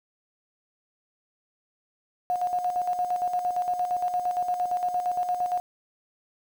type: tone with tremolo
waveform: sine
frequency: 720 Hz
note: F#5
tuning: 47 cents flat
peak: -22 dBFS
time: 2.3-5.6 s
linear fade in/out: 0 ms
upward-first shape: square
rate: 8.7 Hz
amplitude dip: 55%
effects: 8-bit